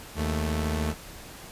sawtooth tone pair together, 77.8 / 219.9 Hz, D#2 / A3, 0 / -1 cents, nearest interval octave + tritone, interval 1799 cents, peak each -23 / -27 dBFS, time 0.15-0.95 s, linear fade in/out 50 ms, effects pink hiss -44 dBFS RMS until 1.51 s + resampled to 32000 Hz

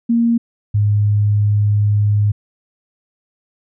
sine tone pair in turn, 233.1 / 103.83 Hz, A#3 / G#2, 0 / 0 cents, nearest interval octave + major second, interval 1400 cents, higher first, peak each -11 dBFS, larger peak neither, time 0.09-0.38 / 0.74-2.32 s, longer second, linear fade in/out 10 ms, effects none

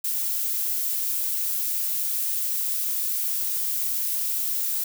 violet noise, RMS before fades -26 dBFS, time 0.04-4.84 s, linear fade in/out 5 ms, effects none

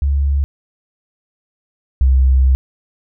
sine tone pair in turn, 70.1 / 65.41 Hz, C#2 / C2, +20 / 0 cents, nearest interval minor second, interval 120 cents, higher first, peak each -12 / -8 dBFS, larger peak second, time 0.02-0.44 / 2.01-2.55 s, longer second, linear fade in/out 0 ms, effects none

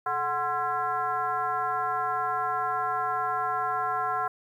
sine tone with frequency modulation, 1046.5 Hz, C6, in tune, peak -25 dBFS, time 0.06-4.28 s, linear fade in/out 5 ms, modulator 308 Hz, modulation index 1.4, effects 10-bit

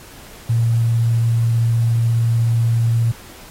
sine tone with quantisation, 115.9 Hz, A#2, 10 cents flat, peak -13 dBFS, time 0.49-3.12 s, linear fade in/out 10 ms, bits 7, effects pink hiss -41 dBFS RMS until 3.5 s + AAC 48 kbps

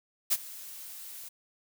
blue noise with ADSR envelope, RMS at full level -23 dBFS, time 0.3-1.29 s, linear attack 24 ms, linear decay 41 ms, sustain -21 dB, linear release 11 ms, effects none

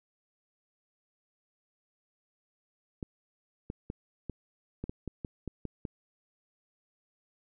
clicks, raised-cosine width 3 ms, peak -23 dBFS, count 11, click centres 3.028 / 3.701 / 3.901 / 4.297 / 4.84 / 4.895 / 5.077 / 5.248 / 5.477 / 5.653 / 5.852 s, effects none

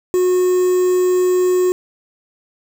triangle tone with quantisation, 364.2 Hz, F#4, 27 cents flat, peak -10 dBFS, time 0.14-1.72 s, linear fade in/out 0 ms, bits 5, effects none

